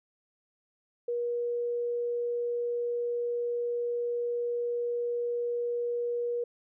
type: tone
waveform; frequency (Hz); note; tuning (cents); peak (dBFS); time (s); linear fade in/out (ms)
sine; 478.5; A#4; +45; -28; 1.08-6.44; 5
effects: none